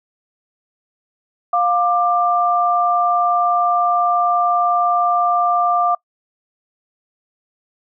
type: tone pair together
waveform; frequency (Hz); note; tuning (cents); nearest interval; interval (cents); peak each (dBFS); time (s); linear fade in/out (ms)
sine; 705 / 1185.7; F5 / D6; +16 / +16; major sixth; 900; -16; 1.53-5.95; 5
effects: noise-tail reverb RT60 0.1 s tail -25 dB re dry